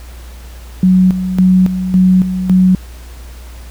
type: tone with tremolo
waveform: sine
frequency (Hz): 185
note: F#3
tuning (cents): 0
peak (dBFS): -5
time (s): 0.83-2.75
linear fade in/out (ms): 2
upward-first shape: square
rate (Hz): 1.8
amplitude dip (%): 65
effects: added 60 Hz sine -29 dBFS peak until 3.7 s + pink hiss -40 dBFS RMS until 3.7 s